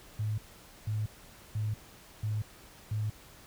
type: tone bursts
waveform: sine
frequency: 107 Hz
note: A2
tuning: 48 cents flat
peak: -29 dBFS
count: 5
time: 0.19-3.1 s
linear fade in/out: 5 ms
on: 190 ms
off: 490 ms
effects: pink hiss -54 dBFS RMS until 3.46 s